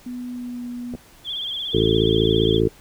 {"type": "tone with pitch glide", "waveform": "sine", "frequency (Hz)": [246.9, 243.1], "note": ["B3", "B3"], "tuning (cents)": [0, -27], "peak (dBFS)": -28, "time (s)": [0.06, 0.96], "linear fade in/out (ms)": 5, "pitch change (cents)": -27, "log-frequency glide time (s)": [0.28, 0.65]}
{"type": "clicks", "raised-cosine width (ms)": 2, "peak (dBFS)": -20, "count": 2, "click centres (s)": [0.938, 0.95]}
{"type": "tone with vibrato", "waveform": "sine", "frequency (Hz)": 3322, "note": "G#7", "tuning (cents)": 0, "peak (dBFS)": -25, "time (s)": [1.24, 2.61], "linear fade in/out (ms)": 50, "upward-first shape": "sine", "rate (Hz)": 17, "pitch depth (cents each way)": 83}
{"type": "harmonic tone", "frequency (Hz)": 55.2, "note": "A1", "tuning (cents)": 6, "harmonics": [1, 2, 3, 4, 5, 6, 7, 8], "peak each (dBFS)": [-28, -24, -26, -28, -28, -23, -21, -21], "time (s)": [1.73, 2.69], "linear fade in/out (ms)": 20}
{"effects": ["pink hiss -50 dBFS RMS until 2.8 s"]}